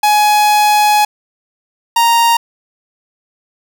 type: tone pair in turn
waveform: 45% pulse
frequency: 840 / 931.6 Hz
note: G#5 / A#5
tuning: +19 / -1 cents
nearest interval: major second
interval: 180 cents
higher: second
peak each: -8 dBFS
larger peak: neither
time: 0.03-1.05 / 1.96-2.37 s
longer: first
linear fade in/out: 5 ms
effects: none